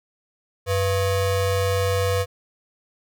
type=ring-modulated tone; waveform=square; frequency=293.7 Hz; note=D4; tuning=in tune; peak=-17 dBFS; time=0.66-2.26 s; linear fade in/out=50 ms; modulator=200 Hz; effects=none